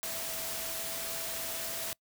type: tone in noise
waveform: sine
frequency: 659.3 Hz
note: E5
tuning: in tune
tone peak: -45 dBFS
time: 0.03-1.93 s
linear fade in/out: 0 ms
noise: white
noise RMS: -37 dBFS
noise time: 0.03-1.93 s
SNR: -11 dB
effects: noise-tail reverb RT60 0.1 s tail -25 dB re dry